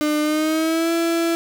35% pulse tone with pitch glide, 301.2 to 334.2 Hz, D4 to E4, +44 to +24 cents, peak -16 dBFS, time 0.01-1.35 s, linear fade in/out 0 ms, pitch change +180 cents, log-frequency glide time 0.22-0.92 s, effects none

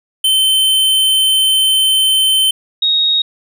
square / sine tone pair in turn, 3083 / 3757 Hz, G7 / A#7, -29 / +13 cents, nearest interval minor third, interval 342 cents, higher second, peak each -10 dBFS, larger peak neither, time 0.24-2.51 / 2.82-3.22 s, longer first, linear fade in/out 5 ms, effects none

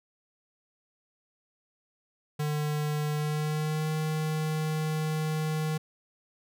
square tone with pitch glide, 150 to 155.74 Hz, D3 to D#3, +37 to +2 cents, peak -28 dBFS, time 2.39-5.78 s, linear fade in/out 10 ms, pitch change +65 cents, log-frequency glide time 3.15-3.89 s, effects none

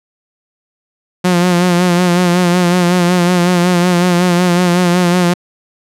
sawtooth tone with vibrato, 177.4 Hz, F3, 27 cents sharp, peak -5 dBFS, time 1.24-5.34 s, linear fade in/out 10 ms, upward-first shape sine, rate 5.4 Hz, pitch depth 46 cents each way, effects low-pass 11000 Hz 12 dB/octave

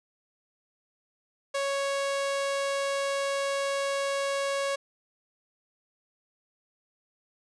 sawtooth tone, 554.4 Hz, C#5, in tune, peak -23 dBFS, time 1.54-4.76 s, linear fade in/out 10 ms, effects resampled to 22050 Hz + 10-bit

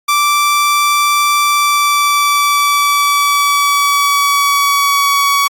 sawtooth tone with pitch glide, 1169 to 1127.2 Hz, D6 to C#6, -8 to +29 cents, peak -6 dBFS, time 0.08-5.48 s, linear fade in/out 10 ms, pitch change -63 cents, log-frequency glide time 1.43-5.21 s, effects AAC 64 kbps

